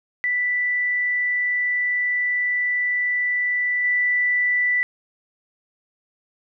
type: tone with level steps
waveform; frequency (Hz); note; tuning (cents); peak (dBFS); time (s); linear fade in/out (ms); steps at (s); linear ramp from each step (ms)
sine; 1975.5; B6; 0; -19 / -17; 0.24-4.83; 0; 3.84; 5
effects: none